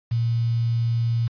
sine tone with quantisation, 116.5 Hz, A#2, 1 cent flat, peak -19 dBFS, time 0.11-1.28 s, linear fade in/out 10 ms, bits 7, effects resampled to 11025 Hz

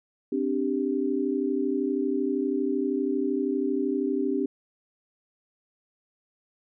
sine chord, C suspended second, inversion none, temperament just, 261.6 / 294.3 / 392.4 Hz, C4 / D4 / G4, 0 / +4 / +2 cents, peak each -28 dBFS, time 0.32-4.46 s, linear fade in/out 5 ms, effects none

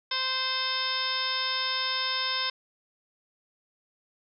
harmonic tone with a mistuned harmonic, 520 Hz, C5, 11 cents flat, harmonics 1 / 2 / 3 / 4 / 5 / 6 / 7 / 8 / 9 / 10, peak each -44 / -34 / -36 / -37 / -39 / -37 / -32 / -43 / -41 / -32 dBFS, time 0.11-2.5 s, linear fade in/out 5 ms, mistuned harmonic 9, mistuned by -20 cents, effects none

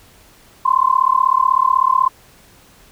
sine tone with amplitude modulation, 1042 Hz, C6, 7 cents flat, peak -7 dBFS, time 0.65-2.09 s, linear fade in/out 10 ms, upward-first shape sine, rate 36.1 Hz, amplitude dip 100%, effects pink hiss -48 dBFS RMS until 2.91 s

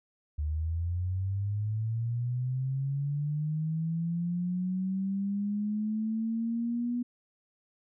sine linear sweep, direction up, 73.42 to 244.2 Hz, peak -28 dBFS, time 0.38-7.03 s, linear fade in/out 10 ms, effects none

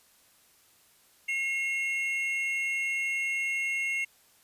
triangle tone pair together, 2157 / 2745 Hz, C#7 / F7, -48 / -31 cents, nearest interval major third, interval 417 cents, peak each -27 / -32 dBFS, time 1.28-4.05 s, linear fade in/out 10 ms, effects white hiss -62 dBFS RMS until 4.43 s + resampled to 32000 Hz

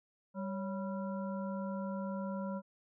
harmonic tone with a mistuned harmonic, 196 Hz, G3, in tune, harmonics 1 / 3 / 5 / 7, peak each -37 / -42 / -46 / -51 dBFS, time 0.34-2.62 s, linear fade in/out 50 ms, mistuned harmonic 3, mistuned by -93 cents, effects none

